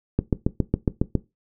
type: click train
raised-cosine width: 3 ms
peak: -6 dBFS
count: 8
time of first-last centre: 0.19-1.153 s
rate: 7.27 Hz
effects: noise-tail reverb RT60 0.2 s tail -17 dB re dry